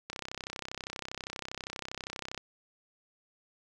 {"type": "click train", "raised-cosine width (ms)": 0.2, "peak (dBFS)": -20, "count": 75, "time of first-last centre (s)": [0.1, 2.377], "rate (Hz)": 32.5, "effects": []}